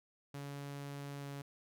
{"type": "tone with pitch glide", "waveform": "sawtooth", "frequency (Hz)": [141.6, 140.62], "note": ["C#3", "C#3"], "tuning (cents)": [37, 25], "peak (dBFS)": -39, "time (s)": [0.34, 1.42], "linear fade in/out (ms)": 5, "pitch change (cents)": -12, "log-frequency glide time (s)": [1.2, 1.25], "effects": []}